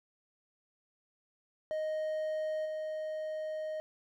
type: tone with level steps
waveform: triangle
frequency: 622.3 Hz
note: D#5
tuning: in tune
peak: -30 / -33 dBFS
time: 1.71-3.8 s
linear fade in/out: 0 ms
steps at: 2.65 s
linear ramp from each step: 10 ms
effects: none